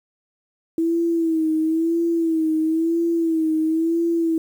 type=tone with vibrato; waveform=sine; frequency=325.8 Hz; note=E4; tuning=20 cents flat; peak=-17 dBFS; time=0.78-4.38 s; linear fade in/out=2 ms; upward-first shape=sine; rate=0.99 Hz; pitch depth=60 cents each way; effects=8-bit